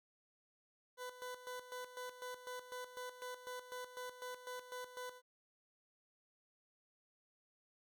20% pulse tone with tremolo, 499.6 Hz, B4, 20 cents sharp, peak -39 dBFS, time 0.97-5.22 s, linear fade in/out 50 ms, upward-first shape square, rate 4 Hz, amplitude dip 70%, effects none

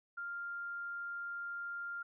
sine tone, 1396.9 Hz, F6, in tune, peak -39 dBFS, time 0.17-2.03 s, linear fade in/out 10 ms, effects none

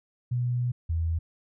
sine tone pair in turn, 122.7 / 82.25 Hz, B2 / E2, -11 / -3 cents, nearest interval perfect fifth, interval 692 cents, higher first, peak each -24 dBFS, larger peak neither, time 0.31-0.72 / 0.89-1.19 s, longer first, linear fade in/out 10 ms, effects none

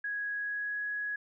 sine tone with pitch glide, 1661.2 to 1673.7 Hz, G#6 to G#6, 0 to +13 cents, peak -32 dBFS, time 0.04-1.16 s, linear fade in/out 5 ms, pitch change +13 cents, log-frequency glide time 0.35-0.83 s, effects none

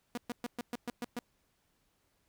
sawtooth tone bursts, 240.8 Hz, B3, 44 cents flat, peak -31 dBFS, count 8, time 0.15-1.19 s, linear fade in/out 2 ms, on 25 ms, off 120 ms, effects pink hiss -75 dBFS RMS until 2.28 s

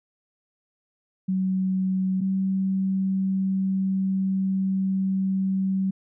sine tone pair in turn, 188.2 / 191.27 Hz, F#3 / G3, +30 / -42 cents, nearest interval unison, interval 28 cents, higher second, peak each -21 dBFS, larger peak neither, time 1.28-2.21 / 2.21-5.91 s, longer second, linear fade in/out 10 ms, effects none

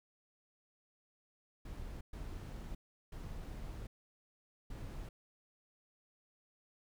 brown noise bursts at uneven times, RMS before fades -45 dBFS, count 4, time 1.65-2.01 / 2.13-2.75 / 3.12-3.87 / 4.7-5.09 s, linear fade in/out 5 ms, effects none

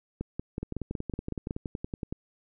two click trains, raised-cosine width 3 ms, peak -19 / -20 dBFS, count 8 / 17, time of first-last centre 0.21-1.509 / 0.63-2.125 s, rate 5.39 / 10.7 Hz, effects none

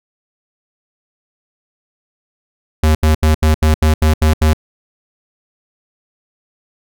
square tone bursts, 77.78 Hz, D#2, in tune, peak -9 dBFS, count 9, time 2.83-4.534 s, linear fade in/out 5 ms, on 120 ms, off 78 ms, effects none

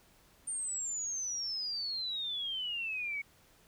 sine exponential sweep, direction down, 8980 to 2217 Hz, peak -34 dBFS, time 0.47-3.22 s, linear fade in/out 10 ms, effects pink hiss -64 dBFS RMS until 3.67 s

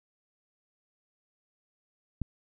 click, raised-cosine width 5 ms, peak -19 dBFS, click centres 2.217 s, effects none

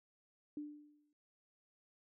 sine tone with exponential decay, 296.4 Hz, D4, 16 cents sharp, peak -39 dBFS, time 0.57-1.13 s, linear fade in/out 2 ms, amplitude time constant 120 ms, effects none

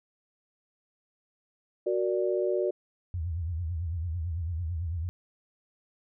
sine chord, Gb augmented, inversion none, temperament equal, 370 / 466.2 / 587.3 Hz, Gb4 / Bb4 / D5, 0 / 0 / 0 cents, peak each -27 / -32 / -30 dBFS, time 1.86-2.71 s, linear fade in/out 10 ms
sine tone with vibrato, 84 Hz, E2, 33 cents sharp, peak -29 dBFS, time 3.14-5.09 s, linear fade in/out 0 ms, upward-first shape triangle, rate 9 Hz, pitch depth 170 cents each way
effects none

